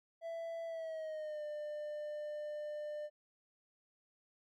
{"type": "tone with pitch glide", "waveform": "triangle", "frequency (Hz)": [664, 598.4], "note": ["E5", "D5"], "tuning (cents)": [12, 32], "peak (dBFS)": -38, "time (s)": [0.21, 3.1], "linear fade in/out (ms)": 50, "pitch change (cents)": -180, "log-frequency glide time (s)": [0.66, 1.43], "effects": []}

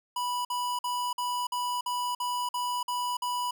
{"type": "tone bursts", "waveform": "square", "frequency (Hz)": 983, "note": "B5", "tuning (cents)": -8, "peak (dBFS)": -29, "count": 10, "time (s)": [0.16, 3.51], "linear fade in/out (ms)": 5, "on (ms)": 290, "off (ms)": 50, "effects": []}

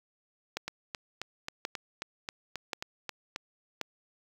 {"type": "two click trains", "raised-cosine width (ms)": 0.2, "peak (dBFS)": [-18, -15], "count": [11, 4], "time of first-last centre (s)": [[0.68, 3.361], [0.57, 3.813]], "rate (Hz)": [3.73, 0.925], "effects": ["high-pass 80 Hz 12 dB/octave", "7-bit"]}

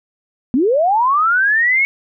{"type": "linear sweep", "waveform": "sine", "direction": "up", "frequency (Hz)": [227.7, 2217], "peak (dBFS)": -11, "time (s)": [0.54, 1.85], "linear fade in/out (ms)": 0, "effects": []}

